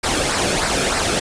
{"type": "noise with flanger", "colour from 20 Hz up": "pink", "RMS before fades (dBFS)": -19, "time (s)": [0.03, 1.2], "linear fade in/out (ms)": 10, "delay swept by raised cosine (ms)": [0.3, 1.06], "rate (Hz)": 3.2, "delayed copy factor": -0.55, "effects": ["resampled to 22050 Hz"]}